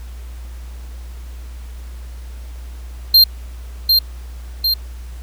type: tone with echo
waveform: square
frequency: 4186 Hz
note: C8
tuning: in tune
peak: -6 dBFS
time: 3.14-3.24 s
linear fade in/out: 5 ms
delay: 750 ms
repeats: 2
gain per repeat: -4 dB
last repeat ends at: 4.74 s
effects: added 60 Hz sine -29 dBFS peak until 5.22 s + pink hiss -46 dBFS RMS until 5.22 s